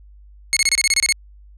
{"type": "tone bursts", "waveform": "15% pulse", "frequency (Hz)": 2178, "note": "C#7", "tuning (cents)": -31, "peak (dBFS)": -7, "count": 10, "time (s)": [0.53, 1.124], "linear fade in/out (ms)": 0, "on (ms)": 36, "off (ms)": 26, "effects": ["added 50 Hz sine -42 dBFS peak until 1.57 s", "low-pass 12000 Hz 12 dB/octave"]}